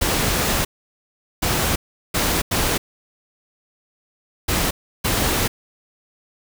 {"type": "noise bursts at uneven times", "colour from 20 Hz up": "pink", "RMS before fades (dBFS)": -20, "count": 6, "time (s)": [[0.01, 0.65], [1.42, 1.76], [2.14, 2.42], [2.51, 2.78], [4.48, 4.71], [5.04, 5.48]], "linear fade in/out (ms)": 10, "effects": []}